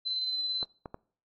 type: tone with tremolo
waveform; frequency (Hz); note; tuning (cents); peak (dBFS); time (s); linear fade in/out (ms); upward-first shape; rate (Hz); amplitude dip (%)
sine; 4051; B7; +43; -28; 0.05-0.65; 20; square; 18; 25
type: clicks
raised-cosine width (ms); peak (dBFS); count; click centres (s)
1; -25; 3; 0.629 / 0.858 / 0.944
effects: noise-tail reverb RT60 0.5 s tail -24 dB re dry + AAC 32 kbps